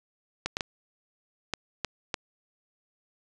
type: clicks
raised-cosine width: 0.2 ms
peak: -11 dBFS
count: 6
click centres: 0.46 / 0.569 / 0.608 / 1.537 / 1.847 / 2.142 s
effects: resampled to 24000 Hz + 8-bit